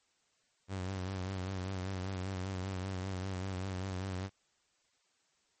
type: tone with vibrato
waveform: sawtooth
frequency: 94.2 Hz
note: F#2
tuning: 32 cents sharp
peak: -32 dBFS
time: 0.68-4.3 s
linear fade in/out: 50 ms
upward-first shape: sine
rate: 5.1 Hz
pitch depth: 56 cents each way
effects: white hiss -74 dBFS RMS until 5.6 s + MP3 32 kbps